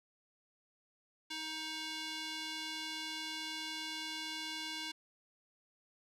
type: tone with band-pass filter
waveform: square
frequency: 314.7 Hz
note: D#4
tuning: 20 cents sharp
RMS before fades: -42 dBFS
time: 1.3-4.92 s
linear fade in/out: 10 ms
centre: 3700 Hz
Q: 1.4
effects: none